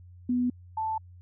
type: tone pair in turn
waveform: sine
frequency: 246.9 / 879.9 Hz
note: B3 / A5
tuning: 0 / 0 cents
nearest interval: octave + minor seventh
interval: 2200 cents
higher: second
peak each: -23 / -27 dBFS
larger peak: first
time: 0.29-0.5 / 0.77-0.98 s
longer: neither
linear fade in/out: 5 ms
effects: added 89 Hz sine -47 dBFS peak until 1.21 s